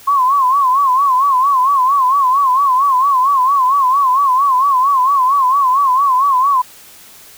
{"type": "tone with vibrato", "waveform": "sine", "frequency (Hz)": 1070, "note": "C6", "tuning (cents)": 38, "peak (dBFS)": -9, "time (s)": [0.07, 6.62], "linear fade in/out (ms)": 10, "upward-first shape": "sine", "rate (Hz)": 4.4, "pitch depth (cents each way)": 120, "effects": ["white hiss -40 dBFS RMS until 7.37 s"]}